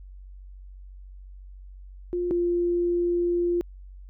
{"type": "tone pair in turn", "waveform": "sine", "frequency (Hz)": [352.9, 348], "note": ["F4", "F4"], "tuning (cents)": [18, -6], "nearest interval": "unison", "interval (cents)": 24, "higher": "first", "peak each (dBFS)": [-24, -21], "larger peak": "second", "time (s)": [[2.13, 2.31], [2.31, 3.61]], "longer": "second", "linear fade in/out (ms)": 0, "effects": ["added 47 Hz sine -41 dBFS peak until 4.09 s"]}